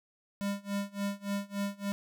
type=tone with tremolo; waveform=square; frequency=200.6 Hz; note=G3; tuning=40 cents sharp; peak=-30 dBFS; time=0.41-1.92 s; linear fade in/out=0 ms; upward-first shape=sine; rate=3.5 Hz; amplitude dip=95%; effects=none